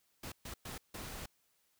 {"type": "noise bursts at uneven times", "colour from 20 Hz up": "pink", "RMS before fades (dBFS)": -45, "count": 4, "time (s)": [[0.23, 0.32], [0.45, 0.54], [0.65, 0.78], [0.94, 1.26]], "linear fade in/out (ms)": 5, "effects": ["white hiss -75 dBFS RMS until 1.79 s"]}